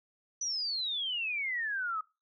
sine exponential sweep, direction down, 6000 to 1244.5 Hz, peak -31 dBFS, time 0.41-2.01 s, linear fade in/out 5 ms, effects noise-tail reverb RT60 0.3 s tail -24 dB re dry

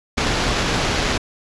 pink noise with sample-and-hold, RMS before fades -20 dBFS, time 0.17-1.18 s, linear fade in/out 10 ms, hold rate 8820 Hz, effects resampled to 22050 Hz

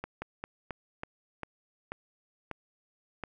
slowing click train, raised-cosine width 0.5 ms, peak -21 dBFS, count 9, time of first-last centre 0.04-3.237 s, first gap 180 ms, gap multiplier 1.22, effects none

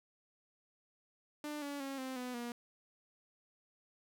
sawtooth tone with pitch steps, 297.7 / 284.9 / 272.7 / 261 / 249.8 / 239 Hz, D4 / C#4 / C#4 / C4 / B3 / A#3, +24 / +48 / -28 / -4 / +20 / +43 cents, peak -36 dBFS, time 1.44-2.52 s, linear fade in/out 2 ms, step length 180 ms, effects none

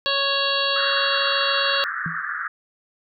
harmonic tone, 554.4 Hz, C#5, in tune, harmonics 1 / 2 / 3 / 5 / 6 / 7 / 8, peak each -27 / -27 / -27 / -27 / -27 / -27 / -27 dBFS, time 0.06-1.84 s, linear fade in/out 0 ms
white band-pass noise, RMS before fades -28 dBFS, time 0.76-2.48 s, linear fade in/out 2 ms, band 1200 to 1800 Hz, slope 96 dB/octave
sine tone with exponential decay, 164.81 Hz, E3, in tune, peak -23 dBFS, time 2.06-2.22 s, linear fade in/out 2 ms, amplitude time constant 34 ms
effects none

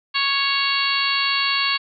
harmonic tone, 554.4 Hz, C#5, in tune, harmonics 2 / 3 / 4 / 5 / 6 / 7 / 8, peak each -25 / -28 / -26 / -24 / -28 / -28 / -24 dBFS, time 0.14-1.78 s, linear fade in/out 20 ms, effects none

